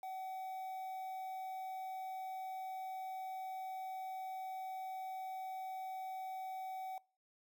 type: tone with quantisation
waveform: triangle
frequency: 756 Hz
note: F#5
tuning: 37 cents sharp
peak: -40 dBFS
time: 0.03-6.98 s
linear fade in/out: 2 ms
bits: 10
effects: noise-tail reverb RT60 0.4 s tail -23 dB re dry